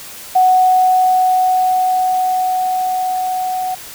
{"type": "tone with level ramp", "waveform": "sine", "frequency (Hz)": 741, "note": "F#5", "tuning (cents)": 2, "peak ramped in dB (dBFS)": [-7, -17], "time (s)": [0.35, 3.75], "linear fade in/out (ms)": 10, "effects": ["white hiss -33 dBFS RMS until 3.94 s"]}